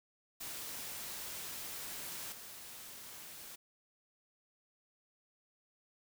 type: noise with level steps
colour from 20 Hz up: white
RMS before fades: -44 / -50 dBFS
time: 0.4-3.56 s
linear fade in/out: 10 ms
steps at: 2.32 s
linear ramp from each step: 5 ms
effects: none